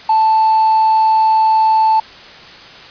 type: tone with hard clipping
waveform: triangle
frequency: 880 Hz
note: A5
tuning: in tune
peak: -9 dBFS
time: 0.09-2 s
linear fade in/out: 5 ms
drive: 4 dB
effects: white hiss -36 dBFS RMS until 2.9 s + resampled to 11025 Hz